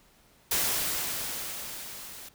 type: noise with level ramp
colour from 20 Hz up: white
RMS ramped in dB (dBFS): -26 to -45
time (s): 0.51-2.29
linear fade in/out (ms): 5
effects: pink hiss -61 dBFS RMS until 2.34 s